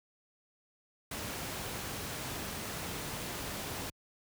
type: noise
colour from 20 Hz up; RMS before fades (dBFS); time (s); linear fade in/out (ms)
pink; -39; 1.11-3.9; 5
effects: high-pass 60 Hz 12 dB/octave

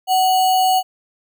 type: tone with sample-and-hold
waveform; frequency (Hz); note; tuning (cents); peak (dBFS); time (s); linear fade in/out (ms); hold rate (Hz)
sine; 748; F#5; +19; -12; 0.07-0.83; 50; 3675
effects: none

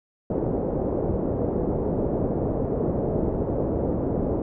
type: low-pass noise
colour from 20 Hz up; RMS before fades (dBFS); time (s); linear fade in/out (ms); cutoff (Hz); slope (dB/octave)
white; -25; 0.3-4.42; 2; 550; 24
effects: none

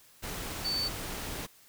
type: tone in noise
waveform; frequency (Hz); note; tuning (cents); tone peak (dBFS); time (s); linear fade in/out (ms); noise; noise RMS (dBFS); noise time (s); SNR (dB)
sine; 4528; C#8; +36; -29; 0.64-0.89; 20; pink; -38; 0.22-1.47; +6
effects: white hiss -59 dBFS RMS until 1.68 s

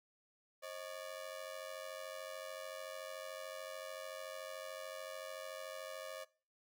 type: ring-modulated tone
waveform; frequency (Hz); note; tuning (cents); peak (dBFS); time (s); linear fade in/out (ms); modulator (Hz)
sawtooth; 580; D5; -22; -38; 0.62-6.25; 20; 46.8
effects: noise-tail reverb RT60 0.4 s tail -22 dB re dry

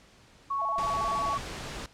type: tone with pitch glide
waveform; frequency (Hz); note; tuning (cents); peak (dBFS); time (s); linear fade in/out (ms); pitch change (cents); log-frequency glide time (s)
sine; 1108.7 to 1124.2; C#6 to C#6; 0 to +24; -27; 0.5-1.38; 10; +24; 0.68-0.86
type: tone with vibrato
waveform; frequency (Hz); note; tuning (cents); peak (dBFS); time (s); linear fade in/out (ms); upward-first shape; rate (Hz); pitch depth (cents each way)
sine; 760; F#5; +46; -34; 0.58-1.36; 20; square; 14; 210
type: noise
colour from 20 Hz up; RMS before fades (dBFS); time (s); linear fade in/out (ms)
pink; -38; 0.78-1.86; 2
effects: pink hiss -57 dBFS RMS until 1.93 s + low-pass 7000 Hz 12 dB/octave

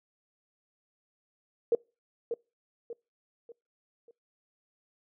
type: tone with echo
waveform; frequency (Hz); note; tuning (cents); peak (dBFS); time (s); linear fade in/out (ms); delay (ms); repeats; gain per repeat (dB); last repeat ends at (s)
sine; 467; A#4; +3; -20; 1.72-1.75; 2; 590; 4; -8; 4.11
effects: noise-tail reverb RT60 0.3 s tail -26 dB re dry

